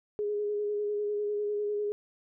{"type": "tone with vibrato", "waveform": "sine", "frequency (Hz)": 415.3, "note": "G#4", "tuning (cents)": 0, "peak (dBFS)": -28, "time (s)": [0.19, 1.92], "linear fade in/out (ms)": 0, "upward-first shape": "square", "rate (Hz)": 10, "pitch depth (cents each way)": 16, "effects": []}